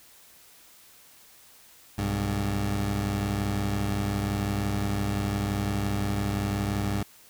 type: tone pair together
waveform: 20% pulse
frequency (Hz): 63.32 / 100.9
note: B1 / G#2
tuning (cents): +44 / -49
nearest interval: minor sixth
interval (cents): 807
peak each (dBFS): -27 / -22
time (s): 1.98-7.03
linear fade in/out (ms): 5
effects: white hiss -54 dBFS RMS until 7.29 s